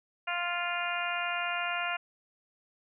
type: harmonic tone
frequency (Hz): 349.2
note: F4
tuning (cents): 0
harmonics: 2 / 3 / 4 / 5 / 6 / 7 / 8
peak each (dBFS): -36 / -39 / -35 / -40 / -41 / -37 / -38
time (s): 0.27-1.97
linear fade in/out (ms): 10
effects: none